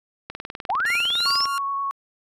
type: click train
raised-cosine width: 0.3 ms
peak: -17 dBFS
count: 24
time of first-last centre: 0.3-1.456 s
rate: 19.9 Hz
type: linear sweep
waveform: sine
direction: up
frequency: 659.3 to 5588 Hz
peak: -20 dBFS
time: 0.69-1.46 s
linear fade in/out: 10 ms
type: tone with tremolo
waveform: sawtooth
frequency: 1396.9 Hz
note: F6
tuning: in tune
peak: -21 dBFS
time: 0.86-1.58 s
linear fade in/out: 0 ms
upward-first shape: triangle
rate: 3 Hz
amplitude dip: 75%
type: tone with vibrato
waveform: sine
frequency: 1108.7 Hz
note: C#6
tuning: in tune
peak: -23 dBFS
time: 1.26-1.91 s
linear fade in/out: 0 ms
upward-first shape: sine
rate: 9.5 Hz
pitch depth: 10 cents each way
effects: resampled to 32000 Hz